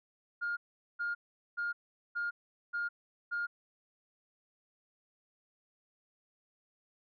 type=tone bursts; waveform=sine; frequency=1415 Hz; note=F6; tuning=22 cents sharp; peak=-31 dBFS; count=6; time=0.41-3.47 s; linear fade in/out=20 ms; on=160 ms; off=420 ms; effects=tanh soft clip ceiling -28 dBFS